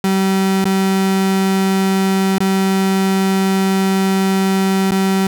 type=tone with dropouts; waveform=35% pulse; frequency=192 Hz; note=G3; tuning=36 cents flat; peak=-11 dBFS; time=0.04-5.27 s; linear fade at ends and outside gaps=2 ms; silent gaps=0.643-0.654 / 2.383-2.404 / 4.91-4.918 s; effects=none